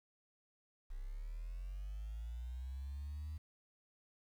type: linear sweep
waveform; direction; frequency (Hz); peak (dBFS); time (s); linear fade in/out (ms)
sine; up; 30.87 to 78.2; -40; 0.9-3.38; 10
effects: tanh soft clip ceiling -38 dBFS + 11-bit